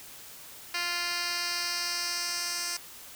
10% pulse tone with band-pass filter sweep, 348.7 Hz, F4, 3 cents flat, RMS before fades -32 dBFS, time 0.74-2.77 s, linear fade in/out 5 ms, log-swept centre 3600 to 6600 Hz, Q 1.7, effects white hiss -47 dBFS RMS until 3.15 s

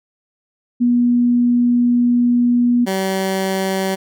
sine / 15% pulse tone pair in turn, 242.1 / 191.21 Hz, B3 / G3, -34 / -43 cents, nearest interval major third, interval 409 cents, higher first, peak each -11 dBFS, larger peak neither, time 0.8-2.86 / 2.86-3.96 s, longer first, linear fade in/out 20 ms, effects none

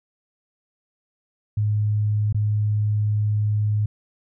sine tone with dropouts, 105.4 Hz, G#2, 26 cents sharp, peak -18 dBFS, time 1.57-3.86 s, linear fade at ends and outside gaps 5 ms, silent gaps 2.327-2.345 s, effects none

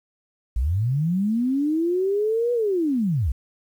sine linear two-way sweep, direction up then down, 51.91 to 489.4 to 51.91 Hz, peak -19 dBFS, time 0.56-3.32 s, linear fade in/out 5 ms, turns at 2.53 s, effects 9-bit

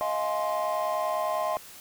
triangle chord, F minor seventh, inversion third, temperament just, 628.6 / 698.5 / 838.1 / 1047.7 Hz, Eb5 / F5 / Ab5 / C6, +18 / 0 / +16 / +2 cents, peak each -27 / -29 / -32 / -28 dBFS, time 0.01-1.57 s, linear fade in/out 0 ms, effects tanh soft clip ceiling -18 dBFS + white hiss -47 dBFS RMS until 1.8 s

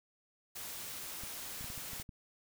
white noise, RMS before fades -44 dBFS, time 0.55-2.03 s, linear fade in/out 10 ms
clicks, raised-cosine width 5 ms, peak -36 dBFS, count 8, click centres 1.236 / 1.61 / 1.644 / 1.702 / 1.778 / 1.933 / 1.999 / 2.092 s
effects none

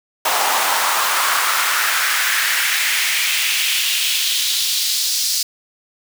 pink noise with high-pass filter sweep, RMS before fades -18 dBFS, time 0.25-5.43 s, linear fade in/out 5 ms, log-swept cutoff 790 to 5000 Hz, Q 2.2, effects none

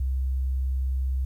sine tone, 65.4 Hz, C2, in tune, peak -23 dBFS, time 0-1.25 s, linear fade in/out 5 ms, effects 10-bit

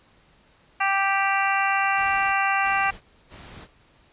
harmonic tone, 392 Hz, G4, in tune, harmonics 2 / 3 / 4 / 5 / 6 / 7, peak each -24 / -26 / -27 / -28 / -29 / -29 dBFS, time 0.8-2.91 s, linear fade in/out 10 ms
click, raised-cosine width 0.5 ms, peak -32 dBFS, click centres 1.843 s
pink noise bursts, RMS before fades -43 dBFS, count 3, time 1.95-3.68 s, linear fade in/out 50 ms, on 390 ms, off 280 ms
effects pink hiss -58 dBFS RMS until 4.12 s + resampled to 8000 Hz

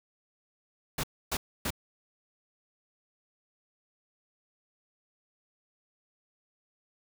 pink noise bursts, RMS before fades -31 dBFS, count 3, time 0.98-1.705 s, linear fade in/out 5 ms, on 55 ms, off 280 ms, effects none

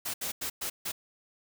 white noise bursts at uneven times, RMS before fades -34 dBFS, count 5, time 0.05-0.14 / 0.21-0.32 / 0.41-0.5 / 0.61-0.7 / 0.85-0.92 s, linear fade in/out 10 ms, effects none

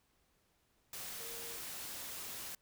sine tone in noise, 466.2 Hz, A#4, in tune, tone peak -53 dBFS, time 1.2-1.57 s, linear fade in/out 2 ms, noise white, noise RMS -45 dBFS, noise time 0.93-2.55 s, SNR -11 dB, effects pink hiss -75 dBFS RMS until 2.61 s

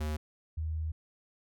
square / sine tone pair in turn, 76.3 / 79.08 Hz, D#2 / D#2, -33 / +29 cents, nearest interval minor second, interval 62 cents, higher second, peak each -32 / -31 dBFS, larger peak second, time 0-0.17 / 0.57-0.92 s, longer second, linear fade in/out 10 ms, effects none

